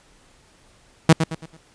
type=tone with echo; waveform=sawtooth; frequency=161.1 Hz; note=E3; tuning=39 cents flat; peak=-4 dBFS; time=1.09-1.13 s; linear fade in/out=5 ms; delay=110 ms; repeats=4; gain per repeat=-9 dB; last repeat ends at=1.57 s; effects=pink hiss -55 dBFS RMS until 1.74 s + resampled to 22050 Hz